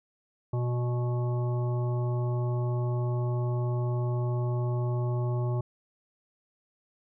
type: harmonic tone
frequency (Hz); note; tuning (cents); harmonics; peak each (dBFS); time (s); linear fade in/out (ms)
122.1; B2; -19; 1 / 3 / 5 / 7 / 9; -26 / -36 / -40 / -43 / -45; 0.53-5.61; 5
effects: none